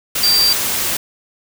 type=tone in noise; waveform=sine; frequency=4697 Hz; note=D8; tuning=1 cent flat; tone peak=-11 dBFS; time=0.23-0.53 s; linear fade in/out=5 ms; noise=white; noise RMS=-19 dBFS; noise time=0.15-0.97 s; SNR=+5 dB; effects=none